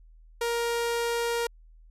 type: tone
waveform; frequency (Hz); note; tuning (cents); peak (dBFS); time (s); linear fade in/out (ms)
sawtooth; 469.3; A#4; +12; -22; 0.41-1.47; 5
effects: added 40 Hz sine -50 dBFS peak until 1.9 s + resampled to 32000 Hz